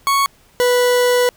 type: tone pair in turn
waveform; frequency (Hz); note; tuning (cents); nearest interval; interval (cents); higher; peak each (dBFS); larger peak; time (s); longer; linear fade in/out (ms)
40% pulse; 1108.7 / 492.3; C#6 / B4; 0 / -6; octave + major second; 1406; first; -12 / -11; second; 0.07-0.26 / 0.6-1.29; second; 0
effects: pink hiss -52 dBFS RMS until 1.36 s